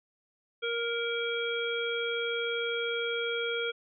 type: harmonic tone with a mistuned harmonic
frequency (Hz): 468.2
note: A#4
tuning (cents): +8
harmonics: 1 / 3 / 5 / 7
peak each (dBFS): -32 / -35 / -37 / -36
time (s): 0.62-3.72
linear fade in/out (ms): 20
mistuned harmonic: 5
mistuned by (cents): -17
effects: none